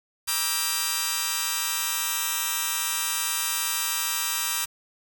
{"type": "chord", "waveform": "5% pulse", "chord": "E half-diminished seventh", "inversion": "second", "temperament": "just", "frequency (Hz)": [949.3, 1186.7, 1318.5, 1582.2], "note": ["Bb5", "D6", "E6", "G6"], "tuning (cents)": [31, 18, 0, 16], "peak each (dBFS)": -19, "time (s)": [0.27, 4.66], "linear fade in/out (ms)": 20, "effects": ["7-bit"]}